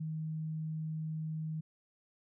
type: tone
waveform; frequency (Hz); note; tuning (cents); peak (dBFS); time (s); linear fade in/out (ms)
sine; 157.4; D#3; +20; -35; 0-1.61; 10
effects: none